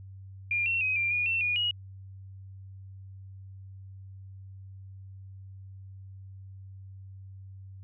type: tone with pitch steps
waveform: sine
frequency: 2401 / 2716 / 2525 / 2379 / 2442 / 2695 / 2445 / 2897 Hz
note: D7 / F7 / D#7 / D7 / D#7 / E7 / D#7 / F#7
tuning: +38 / -49 / +25 / +22 / -33 / +38 / -31 / -37 cents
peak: -25 dBFS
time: 0.51-1.71 s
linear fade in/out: 2 ms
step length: 150 ms
effects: added 96 Hz sine -43 dBFS peak until 7.83 s